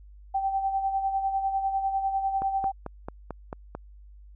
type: tone with tremolo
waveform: sine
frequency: 778 Hz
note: G5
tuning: 13 cents flat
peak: -22 dBFS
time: 0.34-2.72 s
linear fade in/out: 10 ms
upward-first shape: sine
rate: 10 Hz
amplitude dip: 55%
type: click train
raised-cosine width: 1 ms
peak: -20 dBFS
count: 7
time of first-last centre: 2.42-3.75 s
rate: 4.51 Hz
effects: added 50 Hz sine -46 dBFS peak until 4.35 s